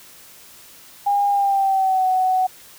sine tone with pitch glide, 809 to 746.2 Hz, G#5 to F#5, -46 to +14 cents, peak -15 dBFS, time 1.06-2.47 s, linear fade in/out 10 ms, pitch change -140 cents, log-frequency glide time 1.3-2.07 s, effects white hiss -45 dBFS RMS until 2.78 s

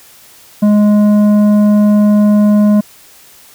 triangle tone with tanh clipping, 208.4 Hz, G#3, 6 cents sharp, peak -7 dBFS, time 0.62-2.81 s, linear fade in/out 10 ms, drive 13 dB, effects white hiss -41 dBFS RMS until 3.54 s

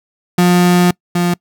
35% pulse tone pair in turn, 177.6 / 175.26 Hz, F3 / F3, +29 / +6 cents, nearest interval unison, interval 23 cents, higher first, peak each -6 / -10 dBFS, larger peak first, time 0.38-0.91 / 1.15-1.34 s, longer first, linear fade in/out 5 ms, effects noise-tail reverb RT60 0.1 s tail -25 dB re dry

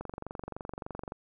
click train, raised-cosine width 1 ms, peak -24 dBFS, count 27, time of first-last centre 0.01-1.121 s, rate 23.4 Hz, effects none

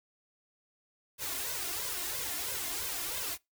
white noise with flanger, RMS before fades -36 dBFS, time 1.18-3.38 s, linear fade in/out 50 ms, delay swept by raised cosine 1.9 to 2.9 ms, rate 3 Hz, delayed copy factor +0.85, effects noise-tail reverb RT60 0.2 s tail -24 dB re dry

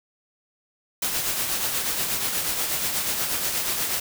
white noise with tremolo, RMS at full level -24 dBFS, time 1.02-4 s, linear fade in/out 5 ms, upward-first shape triangle, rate 8.3 Hz, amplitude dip 45%, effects none

